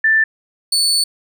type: tone pair in turn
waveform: sine / 30% pulse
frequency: 1770 / 4460 Hz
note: A6 / C#8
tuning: +10 / +10 cents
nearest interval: octave + major third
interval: 1600 cents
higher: second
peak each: -10 dBFS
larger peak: neither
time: 0.04-0.24 / 0.72-1.04 s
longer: second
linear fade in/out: 5 ms
effects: none